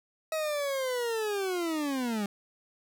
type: linear sweep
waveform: 40% pulse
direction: down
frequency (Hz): 640 to 197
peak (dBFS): -28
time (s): 0.32-2.26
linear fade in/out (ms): 2
effects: none